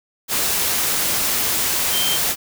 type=tone in noise; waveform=sine; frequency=3151 Hz; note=G7; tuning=8 cents sharp; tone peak=-21 dBFS; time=1.91-2.19 s; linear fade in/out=50 ms; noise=white; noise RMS=-20 dBFS; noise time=0.28-2.36 s; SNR=-4 dB; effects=none